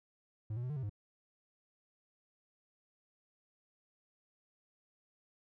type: tone with pitch steps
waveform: triangle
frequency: 107.6 / 120.8 / 126.3 / 149.6 / 132.4 / 102.9 Hz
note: A2 / B2 / B2 / D3 / C3 / G#2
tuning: -38 / -38 / +39 / +32 / +21 / -16 cents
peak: -34 dBFS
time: 0.5-0.896 s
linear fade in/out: 5 ms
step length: 66 ms
effects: none